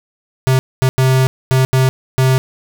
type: tone bursts at uneven times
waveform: square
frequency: 130.81 Hz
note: C3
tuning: in tune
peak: -10 dBFS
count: 6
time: 0.47-0.59 / 0.82-0.89 / 0.98-1.27 / 1.51-1.65 / 1.73-1.89 / 2.18-2.38 s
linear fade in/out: 0 ms
effects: none